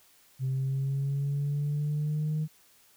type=linear sweep; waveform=sine; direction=up; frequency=130.81 to 155.6 Hz; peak=-25 dBFS; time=0.39-2.48 s; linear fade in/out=50 ms; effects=tanh soft clip ceiling -24 dBFS + white hiss -61 dBFS RMS until 2.96 s